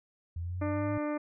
sine exponential sweep, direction up, 83.2 to 107.3 Hz, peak -33 dBFS, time 0.36-0.98 s, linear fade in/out 5 ms
harmonic tone, 298 Hz, D4, 25 cents sharp, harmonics 1 / 2 / 3 / 4 / 5 / 6 / 7 / 8, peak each -32 / -35 / -44 / -42 / -49 / -50 / -49 / -53 dBFS, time 0.61-1.18 s, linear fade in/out 10 ms
effects none

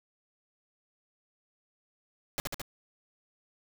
pink noise with echo, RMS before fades -32 dBFS, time 2.38-2.4 s, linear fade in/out 0 ms, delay 72 ms, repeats 3, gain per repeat -2 dB, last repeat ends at 2.616 s, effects none

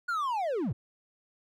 triangle linear sweep, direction down, 1461 to 85.9 Hz, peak -26 dBFS, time 0.08-0.73 s, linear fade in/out 10 ms, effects none

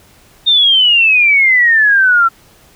sine exponential sweep, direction down, 3681 to 1337 Hz, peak -6 dBFS, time 0.46-2.29 s, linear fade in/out 20 ms, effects pink hiss -46 dBFS RMS until 2.75 s

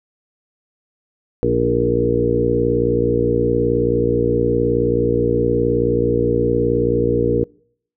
harmonic tone with a mistuned harmonic, 59 Hz, A#1, 22 cents sharp, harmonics 1 / 2 / 3 / 4 / 5 / 6 / 7 / 8, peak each -27 / -23 / -28 / -25 / -23 / -25 / -21 / -18 dBFS, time 1.43-7.44 s, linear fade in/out 0 ms, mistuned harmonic 6, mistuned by -28 cents, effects noise-tail reverb RT60 0.6 s tail -25 dB re dry

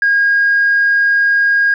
sine tone, 1630 Hz, G#6, 33 cents flat, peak -8 dBFS, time 0.02-1.74 s, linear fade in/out 2 ms, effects tanh soft clip ceiling -5 dBFS

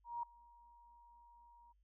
sine tone with ADSR envelope, 946 Hz, A#5, 25 cents sharp, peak -37 dBFS, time 0.04-1.73 s, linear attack 190 ms, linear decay 4 ms, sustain -24 dB, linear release 18 ms, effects added 50 Hz sine -70 dBFS peak until 1.83 s

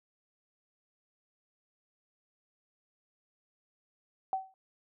sine tone with exponential decay, 763 Hz, G5, 47 cents flat, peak -25 dBFS, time 4.33-4.54 s, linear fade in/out 1 ms, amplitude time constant 44 ms, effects none

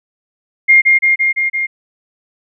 sine tone with echo, 2123 Hz, C7, 25 cents sharp, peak -4 dBFS, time 0.68-0.82 s, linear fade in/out 20 ms, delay 170 ms, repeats 5, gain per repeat -2 dB, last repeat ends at 1.67 s, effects none

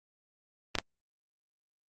clicks, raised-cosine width 0.2 ms, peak -10 dBFS, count 2, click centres 0.753 / 0.786 s, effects Opus 32 kbps

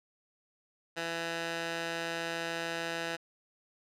15% pulse tone with band-pass filter, 166.8 Hz, E3, 21 cents sharp, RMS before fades -36 dBFS, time 0.96-3.17 s, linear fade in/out 20 ms, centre 2200 Hz, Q 0.63, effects none

